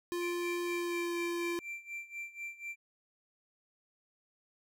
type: tone with pitch glide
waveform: square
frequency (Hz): 349.2 to 344.4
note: F4 to F4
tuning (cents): 0 to -24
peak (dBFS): -34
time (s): 0.12-1.59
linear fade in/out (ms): 0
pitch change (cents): -24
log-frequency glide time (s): 0.67-1.16
type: tone with tremolo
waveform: triangle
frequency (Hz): 2354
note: D7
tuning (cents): +3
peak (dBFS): -36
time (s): 0.19-2.76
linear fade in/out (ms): 50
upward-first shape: sine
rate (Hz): 4.1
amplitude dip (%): 85
effects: none

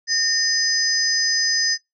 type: tone cluster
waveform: sine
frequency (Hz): 1824 / 5010 / 6140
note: A#6 / D#8 / G8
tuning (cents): -38 / +11 / -37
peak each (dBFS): -23 / -19 / -24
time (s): 0.07-1.78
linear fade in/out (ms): 50
effects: noise-tail reverb RT60 0.2 s tail -26 dB re dry

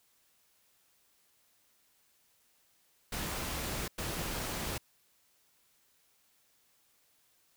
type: noise bursts at uneven times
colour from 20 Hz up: pink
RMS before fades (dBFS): -37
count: 2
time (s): 3.12-3.88 / 3.98-4.78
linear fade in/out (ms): 5
effects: white hiss -70 dBFS RMS until 7.56 s

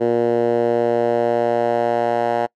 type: tone with band-pass filter sweep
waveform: 10% pulse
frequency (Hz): 118.3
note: A#2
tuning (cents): +26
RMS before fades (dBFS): -18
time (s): 0-2.47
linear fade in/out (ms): 20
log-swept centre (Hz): 420 to 770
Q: 2
effects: noise-tail reverb RT60 0.1 s tail -25 dB re dry

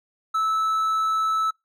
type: tone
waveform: triangle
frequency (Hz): 1308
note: E6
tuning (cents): -14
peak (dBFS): -18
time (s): 0.34-1.51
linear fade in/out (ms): 10
effects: noise-tail reverb RT60 0.2 s tail -26 dB re dry

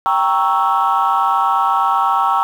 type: chord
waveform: sine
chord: G diminished seventh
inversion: none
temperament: equal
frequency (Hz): 784 / 932.3 / 1108.7 / 1318.5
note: G5 / Bb5 / Db6 / Fb6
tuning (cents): 0 / 0 / 0 / 0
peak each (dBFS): -17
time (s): 0.06-2.43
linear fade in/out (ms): 0
effects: tanh soft clip ceiling -6 dBFS + 7-bit

